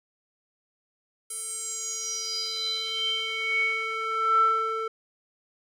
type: tone with band-pass filter sweep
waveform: square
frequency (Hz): 445.3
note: A4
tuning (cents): +21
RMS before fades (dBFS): -28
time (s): 1.3-4.88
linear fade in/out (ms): 5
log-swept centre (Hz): 9800 to 980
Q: 8
effects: none